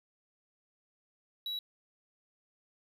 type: tone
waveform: triangle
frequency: 3900 Hz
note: B7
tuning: 23 cents flat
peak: -33 dBFS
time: 1.46-1.59 s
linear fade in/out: 2 ms
effects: none